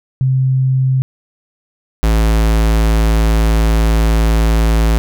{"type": "tone pair in turn", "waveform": ["sine", "square"], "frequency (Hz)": [131.2, 55.03], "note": ["C3", "A1"], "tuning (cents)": [5, 1], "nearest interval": "octave + minor third", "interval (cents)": 1504, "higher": "first", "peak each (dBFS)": -10, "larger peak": "neither", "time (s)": [[0.21, 1.02], [2.03, 4.98]], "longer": "second", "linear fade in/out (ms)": 0, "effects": []}